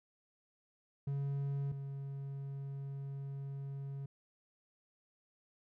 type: tone pair in turn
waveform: triangle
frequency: 139.7 / 138.26 Hz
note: C#3 / C#3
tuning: +14 / -4 cents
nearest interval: unison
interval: 18 cents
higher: first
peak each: -32 / -38 dBFS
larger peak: first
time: 1.07-1.72 / 1.72-4.06 s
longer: second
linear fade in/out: 5 ms
effects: none